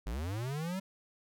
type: linear sweep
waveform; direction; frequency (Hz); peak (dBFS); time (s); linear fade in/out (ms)
square; up; 47.15 to 196; -35; 0.06-0.8; 10
effects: none